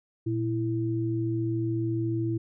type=tone pair together; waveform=sine; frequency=117.07 / 330.9 Hz; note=A#2 / E4; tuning=+8 / +7 cents; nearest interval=octave + tritone; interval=1799 cents; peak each=-28 dBFS; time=0.26-2.38 s; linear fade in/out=10 ms; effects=none